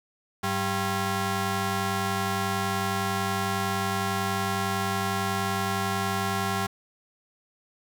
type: ring-modulated tone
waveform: 15% pulse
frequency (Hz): 293.7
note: D4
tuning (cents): 0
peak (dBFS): -16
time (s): 0.43-6.67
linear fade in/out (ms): 10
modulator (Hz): 486
effects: none